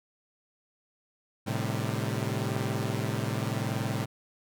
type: chord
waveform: sawtooth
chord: A half-diminished seventh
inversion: none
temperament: equal with one note detuned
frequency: 110 / 130.81 / 151.66 / 196 Hz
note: A2 / C3 / Eb3 / G3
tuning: 0 / 0 / -44 / 0 cents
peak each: -28 / -29 / -33 / -33 dBFS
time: 1.46-4.06 s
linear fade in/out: 20 ms
effects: none